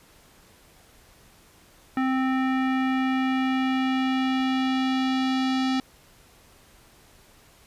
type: tone with low-pass filter sweep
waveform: square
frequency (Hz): 261.6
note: C4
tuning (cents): 0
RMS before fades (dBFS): -24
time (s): 1.97-5.8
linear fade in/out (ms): 2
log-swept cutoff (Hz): 1800 to 4400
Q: 1.7
effects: pink hiss -55 dBFS RMS until 7.66 s + resampled to 32000 Hz